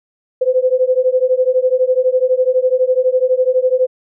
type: beating tone pair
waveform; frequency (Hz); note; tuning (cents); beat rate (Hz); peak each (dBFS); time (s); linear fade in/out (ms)
sine; 505 / 517; B4 / C5; +39 / -21; 12; -14; 0.41-3.87; 10
effects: none